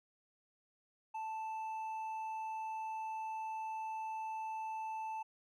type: tone with hard clipping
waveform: sine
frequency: 880 Hz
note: A5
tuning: in tune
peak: -40 dBFS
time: 1.14-5.23 s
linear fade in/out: 10 ms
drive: 4 dB
effects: none